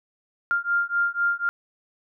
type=beating tone pair; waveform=sine; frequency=1396.9 / 1400.9 Hz; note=F6 / F6; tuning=0 / +5 cents; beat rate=4 Hz; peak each=-24 dBFS; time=0.51-1.49 s; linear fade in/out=0 ms; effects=none